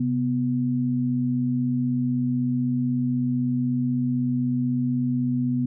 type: tone pair together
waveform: sine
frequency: 130.81 / 246.9 Hz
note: C3 / B3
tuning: 0 / 0 cents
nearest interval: major seventh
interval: 1100 cents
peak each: -26 / -22 dBFS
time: 0-5.66 s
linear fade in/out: 5 ms
effects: none